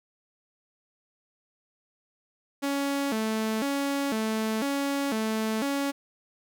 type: tone with vibrato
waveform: sawtooth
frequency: 247.8 Hz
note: B3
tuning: 6 cents sharp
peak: -22 dBFS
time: 2.62-5.92 s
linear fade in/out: 20 ms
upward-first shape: square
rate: 1 Hz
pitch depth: 210 cents each way
effects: none